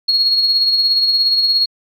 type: tone with tremolo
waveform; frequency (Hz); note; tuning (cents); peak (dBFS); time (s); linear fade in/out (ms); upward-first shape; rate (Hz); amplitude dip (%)
sine; 4307; C8; +49; -8; 0.08-1.66; 10; triangle; 17; 50
effects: tanh soft clip ceiling -4 dBFS + MP3 96 kbps